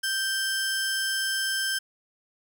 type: tone pair together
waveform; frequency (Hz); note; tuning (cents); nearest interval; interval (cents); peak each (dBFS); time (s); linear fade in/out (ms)
30% pulse; 1568 / 5232; G6 / E8; 0 / -14; octave + major sixth; 2086; -24 / -27; 0.03-1.79; 10
effects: none